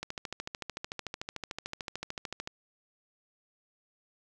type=click train; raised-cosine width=0.2 ms; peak=-19 dBFS; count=34; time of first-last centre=0.03-2.474 s; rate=13.5 Hz; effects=none